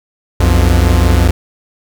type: tone pair together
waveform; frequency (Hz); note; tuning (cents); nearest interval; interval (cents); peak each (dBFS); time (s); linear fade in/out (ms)
45% pulse; 61.74 / 87.31; B1 / F2; 0 / 0; tritone; 600; -10; 0.4-1.31; 5
effects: 7-bit